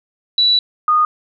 sine tone pair in turn, 3942 / 1230.9 Hz, B7 / D#6, -4 / -19 cents, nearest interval octave + minor sixth, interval 2015 cents, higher first, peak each -10 dBFS, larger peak neither, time 0.38-0.59 / 0.88-1.05 s, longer first, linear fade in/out 2 ms, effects none

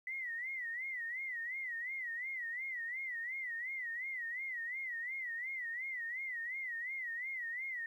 sine tone with vibrato, 1982 Hz, B6, 6 cents sharp, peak -38 dBFS, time 0.07-7.86 s, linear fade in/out 2 ms, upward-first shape sine, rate 2.8 Hz, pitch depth 140 cents each way, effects 12-bit

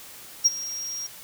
triangle tone with ADSR envelope, 5620 Hz, F8, 10 cents sharp, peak -11 dBFS, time 0.44-1.07 s, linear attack 20 ms, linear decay 28 ms, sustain -18 dB, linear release 8 ms, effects white hiss -44 dBFS RMS until 1.23 s

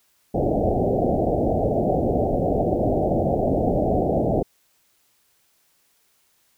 white low-pass noise, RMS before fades -21 dBFS, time 0.34-4.43 s, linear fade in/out 10 ms, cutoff 750 Hz, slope 96 dB/octave, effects white hiss -64 dBFS RMS until 6.57 s

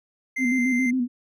triangle tone, 2085 Hz, C7, 7 cents flat, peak -23 dBFS, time 0.36-0.91 s, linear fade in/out 10 ms
sine tone with vibrato, 251.1 Hz, B3, 29 cents sharp, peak -20 dBFS, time 0.38-1.08 s, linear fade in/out 50 ms, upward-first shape square, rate 7.3 Hz, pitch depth 55 cents each way
effects none

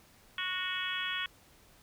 harmonic tone with a mistuned harmonic, 370 Hz, F#4, in tune, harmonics 3 / 4 / 5 / 6 / 7 / 8 / 9, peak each -42 / -39 / -39 / -43 / -41 / -42 / -38 dBFS, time 0.38-1.26 s, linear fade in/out 2 ms, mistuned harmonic 4, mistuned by -19 cents, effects pink hiss -61 dBFS RMS until 1.82 s

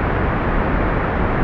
pink low-pass noise, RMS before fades -18 dBFS, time 0-1.43 s, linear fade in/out 0 ms, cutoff 1900 Hz, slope 24 dB/octave, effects none

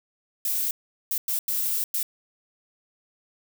violet noise bursts at uneven times, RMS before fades -26 dBFS, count 5, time 0.45-0.71 / 1.11-1.18 / 1.28-1.39 / 1.48-1.84 / 1.94-2.03 s, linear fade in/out 2 ms, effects none

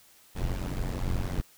brown noise with amplitude modulation, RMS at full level -26 dBFS, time 0.35-1.42 s, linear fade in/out 20 ms, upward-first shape sine, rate 90.8 Hz, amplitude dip 90%, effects white hiss -58 dBFS RMS until 1.57 s

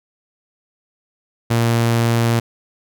sawtooth tone, 116.5 Hz, A#2, 1 cent flat, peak -10 dBFS, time 1.5-2.4 s, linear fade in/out 10 ms, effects none

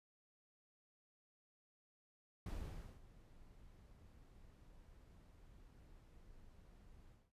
brown noise with ADSR envelope, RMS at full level -44 dBFS, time 2.46-7.32 s, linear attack 3 ms, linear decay 530 ms, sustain -18 dB, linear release 210 ms, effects noise-tail reverb RT60 0.1 s tail -25 dB re dry + resampled to 32000 Hz

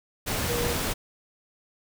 sine tone in noise, 477.8 Hz, A#4, 43 cents sharp, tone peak -29 dBFS, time 0.48-0.74 s, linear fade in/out 20 ms, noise pink, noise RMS -28 dBFS, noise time 0.26-0.94 s, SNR -4 dB, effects none

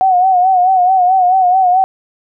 sine tone with vibrato, 740 Hz, F#5, in tune, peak -7 dBFS, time 0.01-1.84 s, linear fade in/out 0 ms, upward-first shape sine, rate 4.6 Hz, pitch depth 65 cents each way, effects none

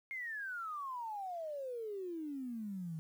sine exponential sweep, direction down, 2158 to 154.8 Hz, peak -39 dBFS, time 0.11-2.99 s, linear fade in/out 0 ms, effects 11-bit

